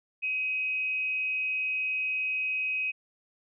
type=tone with frequency modulation; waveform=sine; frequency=2528 Hz; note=D#7; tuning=27 cents sharp; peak=-27 dBFS; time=0.22-2.92 s; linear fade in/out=20 ms; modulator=247 Hz; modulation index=0.23; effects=none